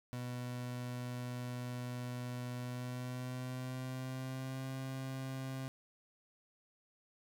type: tone with pitch glide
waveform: 30% pulse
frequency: 123.47 to 132.33 Hz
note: B2 to C3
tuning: 0 to +20 cents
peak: -37 dBFS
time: 0.13-5.68 s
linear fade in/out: 0 ms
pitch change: +120 cents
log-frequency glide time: 2.58-4.67 s
effects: none